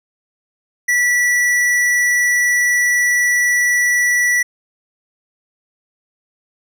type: tone with tanh clipping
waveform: sine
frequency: 1954 Hz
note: B6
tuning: 19 cents flat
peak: -14 dBFS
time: 0.88-4.43 s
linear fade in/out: 10 ms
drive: 14 dB
effects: none